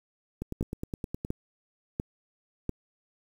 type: two click trains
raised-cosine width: 3 ms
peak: -16 / -20 dBFS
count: 4 / 9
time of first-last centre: 0.61-2.693 / 0.42-1.249 s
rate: 1.44 / 9.65 Hz
effects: 8-bit